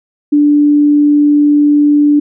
sine tone, 293.2 Hz, D4, 3 cents flat, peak -5 dBFS, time 0.32-2.2 s, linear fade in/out 10 ms, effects none

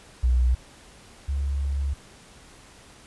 sine tone pair in turn, 61.74 / 69.55 Hz, B1 / C#2, 0 / +6 cents, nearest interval major second, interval 206 cents, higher second, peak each -17 / -23 dBFS, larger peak first, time 0.23-0.55 / 1.28-1.94 s, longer second, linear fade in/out 10 ms, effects pink hiss -50 dBFS RMS until 3.06 s + resampled to 24000 Hz

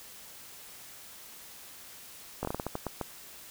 slowing click train, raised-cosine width 1 ms, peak -18 dBFS, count 10, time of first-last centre 2.43-3.013 s, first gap 19 ms, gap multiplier 1.29, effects white hiss -49 dBFS RMS until 3.5 s

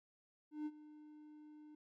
triangle tone with ADSR envelope, 302.1 Hz, D4, 49 cents sharp, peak -36 dBFS, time 0.51-1.75 s, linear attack 150 ms, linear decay 45 ms, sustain -17 dB, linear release 4 ms, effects none

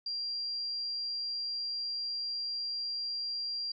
sine tone, 4756 Hz, D8, 21 cents sharp, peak -33 dBFS, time 0.06-3.72 s, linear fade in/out 5 ms, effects none

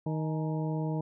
harmonic tone with a mistuned harmonic, 156.6 Hz, D#3, 11 cents sharp, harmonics 1 / 2 / 3 / 4 / 5 / 6, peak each -30 / -36 / -40 / -42 / -44 / -46 dBFS, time 0.06-1.01 s, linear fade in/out 5 ms, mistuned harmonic 5, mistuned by +120 cents, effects none

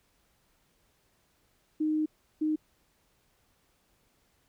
sine tone bursts at uneven times, 308.8 Hz, D#4, 13 cents flat, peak -25 dBFS, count 2, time 1.8-2.06 / 2.41-2.56 s, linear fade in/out 10 ms, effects pink hiss -70 dBFS RMS until 4.48 s

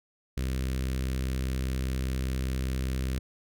sawtooth tone with notch filter, 65 Hz, C2, 11 cents flat, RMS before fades -30 dBFS, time 0.37-3.19 s, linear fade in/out 5 ms, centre 830 Hz, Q 0.66, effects none

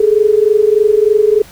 sine tone pair together, 412.3 / 435.6 Hz, G#4 / A4, -13 / -17 cents, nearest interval minor second, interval 96 cents, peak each -10 dBFS, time 0-1.42 s, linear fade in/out 5 ms, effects pink hiss -39 dBFS RMS until 1.51 s

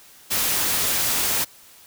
white noise, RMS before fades -22 dBFS, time 0.3-1.45 s, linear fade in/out 20 ms, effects white hiss -49 dBFS RMS until 1.86 s

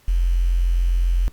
sine tone with quantisation, 43.66 Hz, F1, in tune, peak -15 dBFS, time 0.08-1.28 s, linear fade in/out 0 ms, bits 7, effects pink hiss -56 dBFS RMS until 1.32 s + Opus 48 kbps

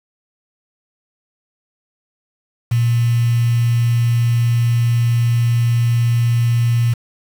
sine tone with quantisation, 118.1 Hz, A#2, 23 cents sharp, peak -12 dBFS, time 2.71-6.94 s, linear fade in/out 10 ms, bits 5, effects none

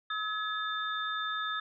sine tone cluster, 1285 / 1695 / 3602 Hz, E6 / G#6 / A7, -45 / +35 / +40 cents, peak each -34 / -36 / -38 dBFS, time 0.1-1.6 s, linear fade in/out 5 ms, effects none

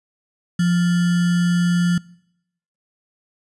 sine tone with sample-and-hold, 174.61 Hz, F3, in tune, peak -14 dBFS, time 0.59-1.98 s, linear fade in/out 5 ms, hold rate 1575 Hz, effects noise-tail reverb RT60 0.8 s tail -24 dB re dry + resampled to 24000 Hz

